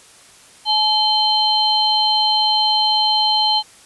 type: tone cluster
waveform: sine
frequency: 856 / 3090 / 4152 Hz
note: A5 / G7 / C8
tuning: -48 / -26 / -14 cents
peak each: -18 dBFS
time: 0.65-3.63 s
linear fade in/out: 50 ms
effects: white hiss -46 dBFS RMS until 3.85 s + resampled to 24000 Hz